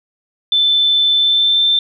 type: tone with pitch glide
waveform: sine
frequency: 3527 to 3560 Hz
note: A7 to A7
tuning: +3 to +20 cents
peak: -10 dBFS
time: 0.52-1.79 s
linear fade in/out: 2 ms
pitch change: +17 cents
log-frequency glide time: 1.16-1.63 s
effects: none